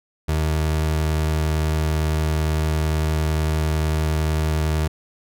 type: tone with vibrato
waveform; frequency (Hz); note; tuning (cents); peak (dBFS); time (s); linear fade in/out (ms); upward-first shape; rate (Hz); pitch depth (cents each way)
30% pulse; 77.78; D#2; 0; -16; 0.28-4.88; 10; sine; 11; 10
effects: none